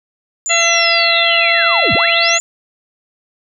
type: linear two-way sweep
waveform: sine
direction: down then up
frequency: 7140 to 68.1 to 7140 Hz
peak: -17 dBFS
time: 0.46-2.4 s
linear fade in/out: 0 ms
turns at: 1.94 s
type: harmonic tone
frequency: 676 Hz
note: E5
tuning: 43 cents sharp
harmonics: 1 / 2 / 3 / 4 / 5 / 6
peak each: -18 / -21 / -16 / -16 / -20 / -21 dBFS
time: 0.49-2.39 s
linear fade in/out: 20 ms
effects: none